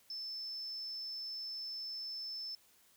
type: tone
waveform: sine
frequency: 5274 Hz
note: E8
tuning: in tune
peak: -40 dBFS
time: 0.1-2.55 s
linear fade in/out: 2 ms
effects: white hiss -67 dBFS RMS until 2.96 s